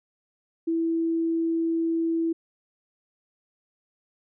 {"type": "tone", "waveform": "sine", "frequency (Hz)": 329.6, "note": "E4", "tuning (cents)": 0, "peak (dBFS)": -22, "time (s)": [0.67, 2.33], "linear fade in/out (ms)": 10, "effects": []}